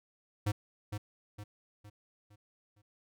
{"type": "tone with echo", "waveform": "square", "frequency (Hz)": 103.83, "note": "G#2", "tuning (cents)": 0, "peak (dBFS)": -29, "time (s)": [0.46, 0.52], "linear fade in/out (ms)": 10, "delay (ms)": 460, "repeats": 5, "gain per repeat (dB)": -7, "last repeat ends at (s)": 2.82, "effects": []}